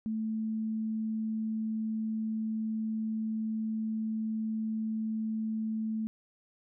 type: tone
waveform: sine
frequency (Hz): 219.7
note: A3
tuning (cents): -2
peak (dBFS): -30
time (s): 0.06-6.07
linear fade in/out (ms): 0
effects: none